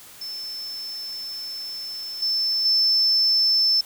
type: tone with level steps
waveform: sine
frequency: 5290 Hz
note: E8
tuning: 5 cents sharp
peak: -30 / -20 / -16 dBFS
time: 0.21-3.81 s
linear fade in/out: 5 ms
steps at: 2.22 / 2.65 s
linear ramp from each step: 5 ms
effects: white hiss -45 dBFS RMS until 3.85 s